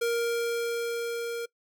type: tone with level ramp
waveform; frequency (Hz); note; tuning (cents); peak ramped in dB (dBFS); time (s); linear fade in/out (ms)
square; 468; A#4; +7; -25 to -32; 0.01-1.46; 10
effects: noise-tail reverb RT60 0.1 s tail -23 dB re dry